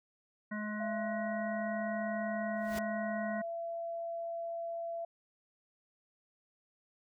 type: harmonic tone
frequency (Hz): 211.3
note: G#3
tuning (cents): +30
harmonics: 1 / 3 / 5 / 7 / 9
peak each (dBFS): -37 / -46 / -47 / -45 / -44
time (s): 0.51-3.42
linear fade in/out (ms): 10
type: tone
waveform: sine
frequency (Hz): 674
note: E5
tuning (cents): +38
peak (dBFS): -36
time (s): 0.8-5.05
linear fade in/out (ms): 5
type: noise with exponential growth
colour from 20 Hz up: pink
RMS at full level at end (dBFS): -38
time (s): 2.56-2.79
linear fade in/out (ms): 5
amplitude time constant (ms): 48
effects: none